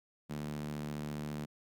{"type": "tone with high-pass filter", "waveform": "sawtooth", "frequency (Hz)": 74.6, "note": "D2", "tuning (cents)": 28, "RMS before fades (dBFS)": -40, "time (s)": [0.29, 1.46], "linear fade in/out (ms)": 20, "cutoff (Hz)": 180, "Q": 3.2, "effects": []}